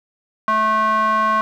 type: tone with band-pass filter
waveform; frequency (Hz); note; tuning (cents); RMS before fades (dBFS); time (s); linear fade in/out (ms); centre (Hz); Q
square; 217.7; A3; -18; -17; 0.48-1.41; 0; 1200; 7.5
effects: none